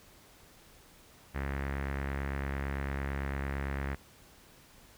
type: tone with low-pass filter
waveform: sawtooth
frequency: 68.9 Hz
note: C#2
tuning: 10 cents flat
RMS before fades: -35 dBFS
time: 1.34-3.96 s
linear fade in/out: 20 ms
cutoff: 1900 Hz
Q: 3.2
effects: pink hiss -58 dBFS RMS until 4.97 s